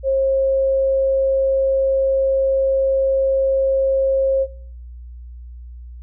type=tone; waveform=sine; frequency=537 Hz; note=C5; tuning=45 cents sharp; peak=-14 dBFS; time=0.03-4.47 s; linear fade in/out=50 ms; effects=noise-tail reverb RT60 0.6 s tail -23 dB re dry + added 60 Hz sine -33 dBFS peak until 6.02 s